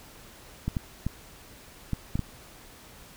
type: clicks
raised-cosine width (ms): 5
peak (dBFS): -15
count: 6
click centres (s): 0.68 / 0.768 / 1.066 / 1.933 / 2.155 / 2.193
effects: pink hiss -50 dBFS RMS until 3.16 s